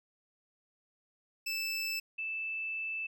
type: tone pair in turn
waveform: 25% pulse / sine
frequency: 2637 / 2637 Hz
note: E7 / E7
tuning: 0 / 0 cents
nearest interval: unison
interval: 0 cents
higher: neither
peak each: -29 / -34 dBFS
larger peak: first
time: 1.46-2 / 2.18-3.07 s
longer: second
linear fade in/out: 10 ms
effects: none